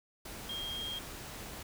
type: tone in noise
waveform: sine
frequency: 3226 Hz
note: G7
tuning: 49 cents sharp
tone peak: -37 dBFS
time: 0.49-0.99 s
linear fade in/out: 5 ms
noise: pink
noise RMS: -45 dBFS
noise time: 0.25-1.63 s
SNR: +5 dB
effects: none